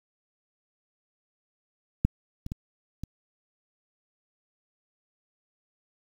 clicks, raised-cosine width 5 ms, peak -8 / -23 / -20 / -22 dBFS, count 4, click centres 2.05 / 2.464 / 2.519 / 3.036 s, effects 8-bit

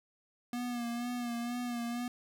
square tone with vibrato, 240.2 Hz, B3, 48 cents flat, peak -35 dBFS, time 0.53-2.08 s, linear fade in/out 2 ms, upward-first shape sine, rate 2.1 Hz, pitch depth 38 cents each way, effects none

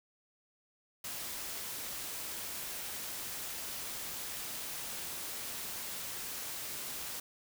white noise, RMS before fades -41 dBFS, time 1.04-7.2 s, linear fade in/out 5 ms, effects none

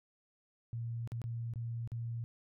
sine tone with dropouts, 116.54 Hz, A#2, in tune, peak -36 dBFS, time 0.73-2.24 s, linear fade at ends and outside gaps 0 ms, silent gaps 1.075-1.119 / 1.217-1.24 / 1.537-1.558 / 1.875-1.918 s, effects none

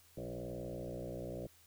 sine tone with frequency modulation, 340.9 Hz, F4, 42 cents flat, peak -40 dBFS, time 0.17-1.47 s, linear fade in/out 5 ms, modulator 60.7 Hz, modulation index 4.5, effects added 85 Hz sine -70 dBFS peak until 1.66 s + white hiss -65 dBFS RMS until 1.66 s

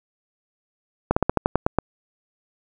slowing click train, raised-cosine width 1 ms, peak -3 dBFS, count 9, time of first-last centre 1.11-1.786 s, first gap 55 ms, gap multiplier 1.12, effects none

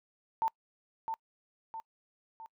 sine tone with echo, 897 Hz, A5, 33 cents sharp, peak -26 dBFS, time 0.42-0.48 s, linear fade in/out 0 ms, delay 660 ms, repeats 3, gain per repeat -6 dB, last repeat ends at 2.46 s, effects noise-tail reverb RT60 0.1 s tail -26 dB re dry

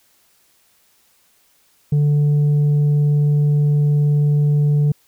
sine tone with tanh clipping, 146.83 Hz, D3, in tune, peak -13 dBFS, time 1.92-4.92 s, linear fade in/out 5 ms, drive 3 dB, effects white hiss -58 dBFS RMS until 5.07 s

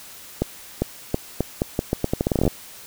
accelerating click train, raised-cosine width 2 ms, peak -6 dBFS, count 19, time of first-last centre 0.42-2.478 s, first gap 400 ms, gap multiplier 0.81, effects white hiss -42 dBFS RMS until 2.86 s

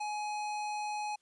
sine tone with hard clipping, 840 Hz, G#5, 19 cents sharp, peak -36 dBFS, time 0-1.16 s, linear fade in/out 10 ms, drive 18 dB, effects white hiss -75 dBFS RMS until 1.21 s + resampled to 22050 Hz

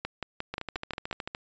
two click trains, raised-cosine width 0.3 ms, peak -16 / -18 dBFS, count 7 / 12, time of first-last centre 0.05-1.112 / 0.54-1.349 s, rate 5.65 / 13.6 Hz, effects resampled to 16000 Hz

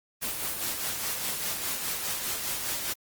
white noise with tremolo, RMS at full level -30 dBFS, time 0.21-2.94 s, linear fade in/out 20 ms, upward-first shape sine, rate 4.9 Hz, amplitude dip 40%, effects Opus 24 kbps

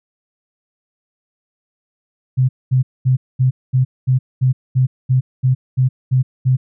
sine tone bursts, 128.9 Hz, C3, 26 cents flat, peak -10 dBFS, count 13, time 2.37-6.57 s, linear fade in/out 20 ms, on 120 ms, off 220 ms, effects none

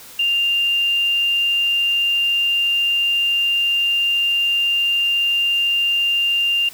sine tone, 2794 Hz, F7, in tune, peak -15 dBFS, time 0.19-6.69 s, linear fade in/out 5 ms, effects white hiss -40 dBFS RMS until 6.73 s

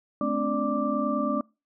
sine tone cluster, 216 / 258.1 / 287.3 / 590 / 1175 Hz, A3 / C4 / D4 / D5 / D6, -32 / -23 / -38 / +8 / +1 cents, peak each -30 dBFS, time 0.21-1.41 s, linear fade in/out 2 ms, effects noise-tail reverb RT60 0.3 s tail -26 dB re dry

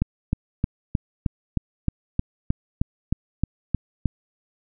click train, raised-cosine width 5 ms, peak -8 dBFS, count 14, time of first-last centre 0.02-4.057 s, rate 3.22 Hz, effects none

